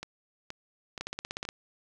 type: two click trains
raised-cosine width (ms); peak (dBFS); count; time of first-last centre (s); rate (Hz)
0.2; -17 / -21; 9 / 4; 1.01-1.489 / 0.03-1.452; 16.7 / 2.11
effects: none